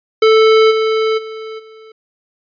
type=tone with level steps; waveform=square; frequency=440 Hz; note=A4; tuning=in tune; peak=-7 / -13 / -26 / -37 dBFS; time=0.22-1.92 s; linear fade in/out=5 ms; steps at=0.7 / 1.17 / 1.58 s; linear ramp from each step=20 ms; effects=resampled to 11025 Hz